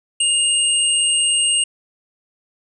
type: tone pair together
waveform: sine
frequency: 2835 / 8468 Hz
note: F7 / C9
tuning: +25 / +20 cents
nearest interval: octave + perfect fifth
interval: 1895 cents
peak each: -17 dBFS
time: 0.2-1.64 s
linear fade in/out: 5 ms
effects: none